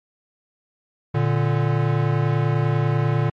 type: tone pair together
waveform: square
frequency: 116.1 / 146.28 Hz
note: A#2 / D3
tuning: -7 / -7 cents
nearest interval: major third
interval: 400 cents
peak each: -21 dBFS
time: 1.14-3.3 s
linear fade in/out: 10 ms
effects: low-pass 2000 Hz 12 dB/octave + MP3 64 kbps